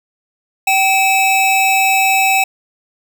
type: tone pair together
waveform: square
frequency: 771.8 / 2596 Hz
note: G5 / E7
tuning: -27 / -27 cents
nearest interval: octave + major sixth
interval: 2100 cents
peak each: -14 dBFS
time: 0.67-2.44 s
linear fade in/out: 5 ms
effects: 7-bit